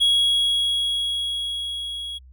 triangle tone with level ramp, 3322 Hz, G#7, in tune, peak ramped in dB -13 to -28 dBFS, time 0-2.19 s, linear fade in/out 20 ms, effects added 64 Hz sine -44 dBFS peak until 2.32 s

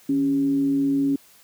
sine tone with frequency modulation, 277.2 Hz, C#4, in tune, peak -18 dBFS, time 0.09-1.16 s, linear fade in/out 5 ms, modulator 122 Hz, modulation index 0.26, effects white hiss -53 dBFS RMS until 1.43 s + high-pass 60 Hz 12 dB/octave

